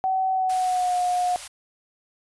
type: tone with pitch glide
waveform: sine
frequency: 758 to 720 Hz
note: F#5 to F#5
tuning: +42 to -47 cents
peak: -20 dBFS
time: 0.04-1.36 s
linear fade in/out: 0 ms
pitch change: -89 cents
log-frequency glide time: 0.32-0.95 s
type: band-stop noise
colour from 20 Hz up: white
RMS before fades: -37 dBFS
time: 0.49-1.48 s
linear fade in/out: 10 ms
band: 110 to 540 Hz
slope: 96 dB/octave
effects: resampled to 24000 Hz